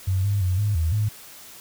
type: tone with pitch steps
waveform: sine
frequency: 94.2 / 101.1 / 91.5 / 103.9 / 80.8 / 106.2 Hz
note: F#2 / G#2 / F#2 / G#2 / E2 / G#2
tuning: +32 / -46 / -19 / +1 / -34 / +39 cents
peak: -19 dBFS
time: 0.07-1.09 s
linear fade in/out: 10 ms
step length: 170 ms
effects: white hiss -44 dBFS RMS until 1.6 s